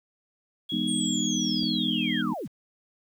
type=tone with pitch glide; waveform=sine; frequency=3328 to 3224 Hz; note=G#7 to G7; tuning=+3 to +48 cents; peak=-30 dBFS; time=0.69-2.22 s; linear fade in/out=10 ms; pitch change=-55 cents; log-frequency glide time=1.68-2 s
type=chord; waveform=sine; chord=E major seventh; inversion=none; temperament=just; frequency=164.81 / 206 / 247.2 / 309 Hz; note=E3 / G#3 / B3 / D#4; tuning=0 / -14 / +2 / -12 cents; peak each=-35 / -30 / -30 / -31 dBFS; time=0.72-2.34 s; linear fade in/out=5 ms
type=linear sweep; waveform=sine; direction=down; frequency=8770 to 82.41 Hz; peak=-31 dBFS; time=0.87-2.48 s; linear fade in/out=20 ms
type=click; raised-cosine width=2 ms; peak=-31 dBFS; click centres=1.632 s
effects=9-bit